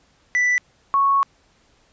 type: tone pair in turn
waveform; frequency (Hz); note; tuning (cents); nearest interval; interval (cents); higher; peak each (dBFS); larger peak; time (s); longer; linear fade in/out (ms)
triangle / sine; 1977 / 1106; B6 / C#6; +1 / -4; minor seventh; 1005; first; -14; neither; 0.35-0.58 / 0.94-1.23; second; 0
effects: pink hiss -59 dBFS RMS until 1.92 s + resampled to 16000 Hz